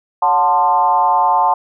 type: tone with frequency modulation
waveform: sine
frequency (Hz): 885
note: A5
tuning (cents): +10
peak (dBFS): -10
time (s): 0.22-1.54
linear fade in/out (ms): 5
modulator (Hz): 160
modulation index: 1.1
effects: none